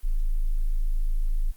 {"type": "tone", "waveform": "sine", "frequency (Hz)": 27, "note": "A0", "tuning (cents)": -32, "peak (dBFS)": -20, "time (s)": [0.03, 1.52], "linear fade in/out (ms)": 20, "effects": ["white hiss -58 dBFS RMS until 1.56 s", "Opus 32 kbps"]}